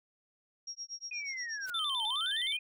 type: tone with tremolo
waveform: sine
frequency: 5600 Hz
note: F8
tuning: 4 cents sharp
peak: -37 dBFS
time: 0.67-1.66 s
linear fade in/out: 5 ms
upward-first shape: sine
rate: 8.4 Hz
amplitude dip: 100%
type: linear two-way sweep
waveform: sine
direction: down then up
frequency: 2502 to 830.6 to 2502 Hz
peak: -37 dBFS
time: 1.11-2.59 s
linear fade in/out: 5 ms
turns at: 2.06 s
type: noise with exponential growth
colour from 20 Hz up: white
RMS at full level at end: -42 dBFS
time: 1.62-1.7 s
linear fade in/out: 1 ms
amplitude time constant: 17 ms
type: tone with vibrato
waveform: triangle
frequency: 3322 Hz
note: G#7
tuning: in tune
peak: -30 dBFS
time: 1.74-2.57 s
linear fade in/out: 5 ms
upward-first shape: square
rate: 9.6 Hz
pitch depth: 110 cents each way
effects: none